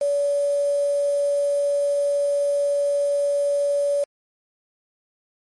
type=tone with quantisation; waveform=sine; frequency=571 Hz; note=D5; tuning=49 cents flat; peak=-18 dBFS; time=0.01-4.04 s; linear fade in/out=5 ms; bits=6; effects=MP3 48 kbps